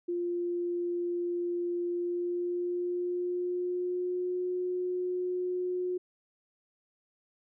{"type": "tone with pitch glide", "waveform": "sine", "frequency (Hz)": [349.2, 362.1], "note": ["F4", "F#4"], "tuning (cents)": [0, -37], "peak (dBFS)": -29, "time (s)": [0.08, 5.98], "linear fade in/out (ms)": 10, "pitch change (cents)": 63, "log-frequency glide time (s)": [1.89, 4.47], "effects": []}